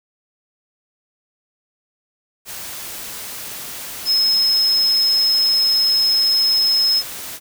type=tone in noise; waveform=sine; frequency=5170 Hz; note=E8; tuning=34 cents flat; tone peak=-13 dBFS; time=4.05-7.03 s; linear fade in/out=50 ms; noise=white; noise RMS=-31 dBFS; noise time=2.45-7.4 s; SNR=+15 dB; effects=none

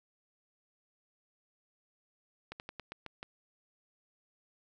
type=slowing click train; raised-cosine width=0.3 ms; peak=-26 dBFS; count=7; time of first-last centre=2.52-3.229 s; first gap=79 ms; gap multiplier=1.16; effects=none

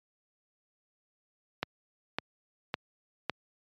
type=click train; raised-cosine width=0.3 ms; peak=-13 dBFS; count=4; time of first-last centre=1.63-3.297 s; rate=1.8 Hz; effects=high-pass 100 Hz 12 dB/octave + MP3 96 kbps

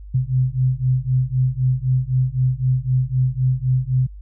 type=beating tone pair; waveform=sine; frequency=126.8 / 130.7 Hz; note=B2 / C3; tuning=+46 / -1 cents; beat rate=3.9 Hz; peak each=-19 / -19 dBFS; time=0.14-4.07 s; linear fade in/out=10 ms; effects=added 50 Hz sine -34 dBFS peak until 4.21 s

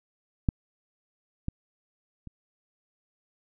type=clicks; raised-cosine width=5 ms; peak=-10 / -17 / -29 dBFS; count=3; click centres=0.488 / 1.484 / 2.273 s; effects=none

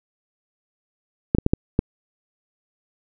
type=clicks; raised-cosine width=3 ms; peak=-3 dBFS; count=5; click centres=1.349 / 1.385 / 1.464 / 1.535 / 1.791 s; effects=none

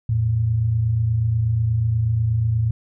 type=tone pair together; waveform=sine; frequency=85.2 / 113.48 Hz; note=F2 / A#2; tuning=-42 / -46 cents; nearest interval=perfect fourth; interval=496 cents; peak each=-26 / -17 dBFS; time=0.09-2.71 s; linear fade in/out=5 ms; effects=none

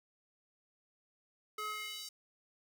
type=tone with high-pass filter sweep; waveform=square; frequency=425.4 Hz; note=G#4; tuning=42 cents sharp; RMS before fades=-42 dBFS; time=1.58-2.09 s; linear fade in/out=5 ms; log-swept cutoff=870 to 5200 Hz; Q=2.1; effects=12-bit

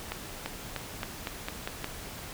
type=accelerating click train; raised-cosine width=0.3 ms; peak=-16 dBFS; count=8; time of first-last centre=0.12-1.844 s; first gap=340 ms; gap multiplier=0.89; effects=pink hiss -42 dBFS RMS until 2.33 s

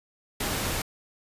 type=noise; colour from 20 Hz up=pink; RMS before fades=-29 dBFS; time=0.4-0.82 s; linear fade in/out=5 ms; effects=resampled to 32000 Hz

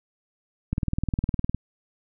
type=click train; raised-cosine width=5 ms; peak=-12 dBFS; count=17; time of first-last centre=0.73-1.546 s; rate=19.6 Hz; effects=none

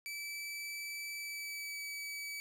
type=tone with pitch glide; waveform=sawtooth; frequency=2311 to 2288 Hz; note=D7 to D7; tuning=-28 to -46 cents; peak=-37 dBFS; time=0.06-2.4 s; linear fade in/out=0 ms; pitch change=-18 cents; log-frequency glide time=1.17-1.84 s; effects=none

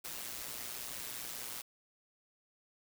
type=noise with amplitude modulation; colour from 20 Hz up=white; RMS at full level=-40 dBFS; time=0.04-1.62 s; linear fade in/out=10 ms; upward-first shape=sine; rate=120 Hz; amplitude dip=70%; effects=none

